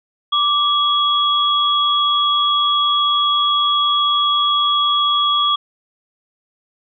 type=tone pair together; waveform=sine; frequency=1171 / 3333 Hz; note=D6 / G#7; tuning=-5 / +5 cents; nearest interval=octave + tritone; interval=1810 cents; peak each=-16 / -16 dBFS; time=0.32-5.56 s; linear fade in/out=10 ms; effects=none